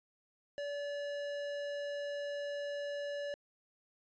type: tone with tanh clipping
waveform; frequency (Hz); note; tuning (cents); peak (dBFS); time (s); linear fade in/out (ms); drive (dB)
sine; 575; D5; -37; -39; 0.58-3.34; 0; 17
effects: resampled to 16000 Hz